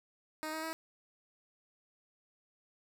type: tone with pitch steps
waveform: 10% pulse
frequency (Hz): 311.1 / 316.7 / 322.4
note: D#4 / D#4 / E4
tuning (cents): 0 / +31 / -38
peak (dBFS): -29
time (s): 0.43-0.73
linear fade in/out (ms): 0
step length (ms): 100
effects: none